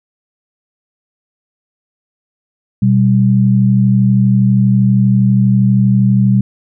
sine tone pair together, 123.2 / 195.69 Hz, B2 / G3, -4 / -3 cents, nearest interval minor sixth, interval 801 cents, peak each -10 dBFS, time 2.82-6.41 s, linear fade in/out 5 ms, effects none

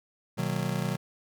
square chord, B major seventh, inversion none, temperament just, 123.47 / 154.34 / 185.21 / 231.5 Hz, B2 / D#3 / F#3 / A#3, 0 / -14 / +2 / -12 cents, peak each -34 / -33 / -33 / -39 dBFS, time 0.37-0.97 s, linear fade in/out 20 ms, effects none

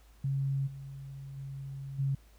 sine tone with level steps, 136.9 Hz, C#3, 21 cents flat, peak -28 / -41 / -38 / -27 dBFS, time 0.24-2.15 s, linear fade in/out 5 ms, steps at 0.66 / 1.36 / 1.98 s, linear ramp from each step 20 ms, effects added 53 Hz sine -56 dBFS peak until 2.38 s + pink hiss -65 dBFS RMS until 2.38 s

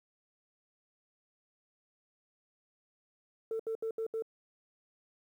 sine tone bursts, 447.3 Hz, A4, 28 cents sharp, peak -31 dBFS, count 5, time 3.51-4.223 s, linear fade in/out 2 ms, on 85 ms, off 72 ms, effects tanh soft clip ceiling -29 dBFS + 11-bit

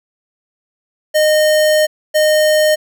square tone pair in turn, 614 / 614 Hz, D#5 / D#5, -23 / -23 cents, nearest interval unison, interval 0 cents, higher neither, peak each -10 dBFS, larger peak neither, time 1.14-1.87 / 2.14-2.76 s, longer first, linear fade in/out 20 ms, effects none

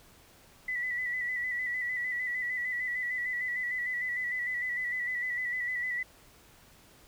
sine tone with vibrato, 1974 Hz, B6, 1 cent flat, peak -30 dBFS, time 0.68-6.03 s, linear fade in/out 5 ms, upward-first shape square, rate 6.6 Hz, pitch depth 31 cents each way, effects pink hiss -58 dBFS RMS until 7.07 s

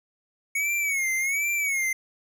square tone with vibrato, 2215 Hz, C#7, 2 cents flat, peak -24 dBFS, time 0.55-1.93 s, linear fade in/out 5 ms, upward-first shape sine, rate 1.3 Hz, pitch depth 110 cents each way, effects none

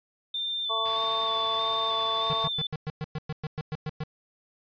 sine tone with vibrato, 3552 Hz, A7, 16 cents sharp, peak -28 dBFS, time 0.34-2.67 s, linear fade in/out 5 ms, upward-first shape square, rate 1.6 Hz, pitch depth 19 cents each way
harmonic tone, 223.7 Hz, A3, 29 cents sharp, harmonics 2 / 3 / 4 / 5, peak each -38 / -34 / -35 / -29 dBFS, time 0.69-2.49 s, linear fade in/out 20 ms
white noise, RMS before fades -38 dBFS, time 0.85-2.46 s, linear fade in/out 5 ms
square tone bursts, 154.3 Hz, D#3, 14 cents flat, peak -30 dBFS, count 13, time 2.3-4.036 s, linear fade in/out 0 ms, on 32 ms, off 110 ms
effects resampled to 11025 Hz

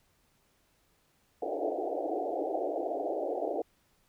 white band-pass noise, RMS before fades -33 dBFS, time 1.42-3.62 s, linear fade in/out 2 ms, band 290 to 770 Hz, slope 96 dB/octave, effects pink hiss -70 dBFS RMS until 4.08 s

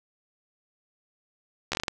slowing click train, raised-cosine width 0.2 ms, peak -10 dBFS, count 7, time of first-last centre 1.72-1.882 s, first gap 13 ms, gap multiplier 1.29, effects none

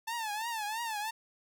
sawtooth tone with vibrato, 883 Hz, A5, 6 cents sharp, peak -30 dBFS, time 0.07-1.11 s, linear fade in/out 10 ms, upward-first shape triangle, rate 3 Hz, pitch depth 140 cents each way, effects none

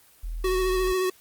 sine tone, 41.2 Hz, E1, in tune, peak -29 dBFS, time 0.23-0.93 s, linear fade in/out 10 ms
square tone with vibrato, 371.7 Hz, F#4, 8 cents sharp, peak -23 dBFS, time 0.44-1.1 s, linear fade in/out 5 ms, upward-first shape triangle, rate 14 Hz, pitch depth 28 cents each way
effects white hiss -56 dBFS RMS until 1.2 s + Opus 24 kbps

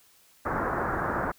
white low-pass noise, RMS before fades -29 dBFS, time 0.45-1.32 s, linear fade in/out 10 ms, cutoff 1600 Hz, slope 48 dB/octave, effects white hiss -60 dBFS RMS until 1.38 s

